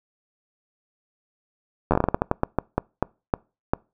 slowing click train, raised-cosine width 1 ms, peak -5 dBFS, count 17, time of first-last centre 1.91-3.735 s, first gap 11 ms, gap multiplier 1.27, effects noise-tail reverb RT60 0.3 s tail -26 dB re dry

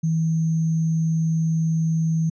sine tone with sample-and-hold, 161.8 Hz, E3, 32 cents flat, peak -18 dBFS, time 0.03-2.3 s, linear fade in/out 10 ms, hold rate 6300 Hz, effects resampled to 22050 Hz

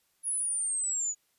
sine linear sweep, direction down, 10548 to 6780 Hz, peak -28 dBFS, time 0.23-1.15 s, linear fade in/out 50 ms, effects white hiss -72 dBFS RMS until 1.38 s + resampled to 32000 Hz

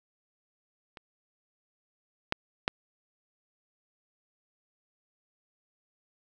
clicks, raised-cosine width 0.3 ms, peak -28 / -10 / -9 dBFS, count 3, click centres 0.972 / 2.324 / 2.679 s, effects none

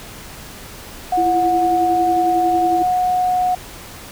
sine tone, 730 Hz, F#5, 24 cents flat, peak -14 dBFS, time 1.12-3.55 s, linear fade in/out 5 ms
sine tone with tremolo, 336.4 Hz, E4, 35 cents sharp, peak -17 dBFS, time 1.17-2.83 s, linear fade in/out 10 ms, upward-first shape sine, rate 11 Hz, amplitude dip 50%
effects pink hiss -36 dBFS RMS until 4.11 s

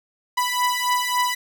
sawtooth beating tone pair, 988 / 991.6 Hz, B5 / B5, 0 / +7 cents, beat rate 3.6 Hz, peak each -19 dBFS, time 0.37-1.35 s, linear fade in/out 10 ms, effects none

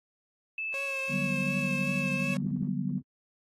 sine tone, 2624 Hz, E7, 9 cents flat, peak -31 dBFS, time 0.58-2.34 s, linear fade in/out 2 ms
sawtooth tone with vibrato, 545 Hz, C#5, 29 cents flat, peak -33 dBFS, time 0.74-2.37 s, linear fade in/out 0 ms, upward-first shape triangle, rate 2.7 Hz, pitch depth 36 cents each way
sine chord, G major seventh, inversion second, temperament just, 147 / 183.75 / 196 / 245 Hz, D3 / F#3 / G3 / B3, +2 / -12 / 0 / -14 cents, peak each -34 dBFS, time 1.08-3.02 s, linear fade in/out 50 ms
effects AAC 32 kbps

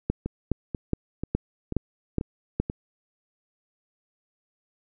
two click trains, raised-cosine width 3 ms, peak -10 / -16 dBFS, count 7 / 6, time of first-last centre 0.1-2.6 / 0.26-2.699 s, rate 2.4 / 2.05 Hz, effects none

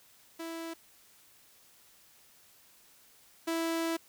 sawtooth tone pair in turn, 329.6 / 329.6 Hz, E4 / E4, 0 / 0 cents, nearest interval unison, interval 0 cents, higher neither, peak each -34 / -26 dBFS, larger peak second, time 0.39-0.74 / 3.47-3.97 s, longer second, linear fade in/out 10 ms, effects white hiss -61 dBFS RMS until 4.08 s

